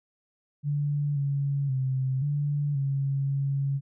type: tone with pitch steps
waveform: sine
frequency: 145.3 / 140.4 / 131.5 / 145.2 / 137.8 / 138.6 Hz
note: D3 / C#3 / C3 / D3 / C#3 / C#3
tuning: -18 / +22 / +9 / -19 / -10 / 0 cents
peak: -24 dBFS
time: 0.63-3.81 s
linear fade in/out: 50 ms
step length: 530 ms
effects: none